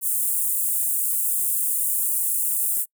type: high-pass noise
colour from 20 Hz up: pink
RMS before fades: -23 dBFS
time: 0.01-2.86 s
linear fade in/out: 50 ms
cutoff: 8400 Hz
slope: 48 dB/octave
effects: noise-tail reverb RT60 0.1 s tail -26 dB re dry